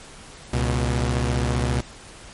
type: tone pair together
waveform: sawtooth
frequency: 68.08 / 121.3 Hz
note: C#2 / B2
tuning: -31 / -31 cents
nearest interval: minor seventh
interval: 1000 cents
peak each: -19 dBFS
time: 0.53-1.81 s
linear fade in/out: 5 ms
effects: pink hiss -43 dBFS RMS until 2.33 s + MP3 48 kbps